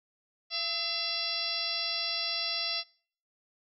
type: harmonic tone with a mistuned harmonic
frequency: 679 Hz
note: F5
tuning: 49 cents flat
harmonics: 1 / 2 / 3 / 4 / 5 / 6 / 7 / 8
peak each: -44 / -46 / -43 / -39 / -38 / -37 / -34 / -37 dBFS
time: 0.5-2.84 s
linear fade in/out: 50 ms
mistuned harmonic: 2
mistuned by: -79 cents
effects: noise-tail reverb RT60 0.5 s tail -24 dB re dry